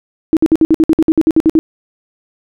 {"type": "tone bursts", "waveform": "sine", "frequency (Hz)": 319.2, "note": "D#4", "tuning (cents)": 44, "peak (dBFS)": -5, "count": 14, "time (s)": [0.33, 1.59], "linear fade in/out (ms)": 0, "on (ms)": 38, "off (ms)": 56, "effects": []}